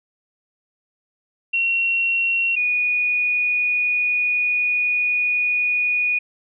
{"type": "tone pair in turn", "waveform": "sine", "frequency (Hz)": [2733, 2462], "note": ["F7", "D#7"], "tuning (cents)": [-38, -19], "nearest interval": "major second", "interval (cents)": 181, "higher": "first", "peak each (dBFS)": -17, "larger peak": "neither", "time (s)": [[1.53, 2.56], [2.56, 6.19]], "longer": "second", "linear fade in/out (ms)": 10, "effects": []}